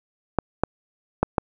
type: clicks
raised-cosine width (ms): 1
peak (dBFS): -4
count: 4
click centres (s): 0.387 / 0.636 / 1.23 / 1.382
effects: none